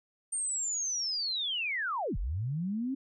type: linear two-way sweep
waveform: sine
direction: down then up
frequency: 8870 to 32.7 to 276.2 Hz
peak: -30 dBFS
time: 0.32-2.95 s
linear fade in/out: 10 ms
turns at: 2.17 s
effects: none